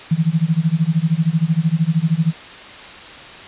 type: tone with tremolo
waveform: sine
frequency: 162.5 Hz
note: E3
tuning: 24 cents flat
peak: -10 dBFS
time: 0.11-2.33 s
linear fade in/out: 5 ms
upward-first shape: sine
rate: 13 Hz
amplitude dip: 95%
effects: white hiss -36 dBFS RMS until 3.47 s + resampled to 8000 Hz